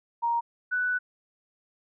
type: tone pair in turn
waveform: sine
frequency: 937 / 1487.4 Hz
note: A#5 / F#6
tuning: +9 / +9 cents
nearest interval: minor sixth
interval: 800 cents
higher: second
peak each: -23 / -24 dBFS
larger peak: first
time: 0.22-0.41 / 0.71-0.99 s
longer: second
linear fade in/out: 20 ms
effects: none